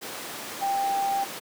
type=tone in noise; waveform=sine; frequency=790 Hz; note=G5; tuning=13 cents sharp; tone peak=-23 dBFS; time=0.61-1.25 s; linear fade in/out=20 ms; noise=pink; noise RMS=-35 dBFS; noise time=0.01-1.4 s; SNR=+9 dB; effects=high-pass 300 Hz 12 dB/octave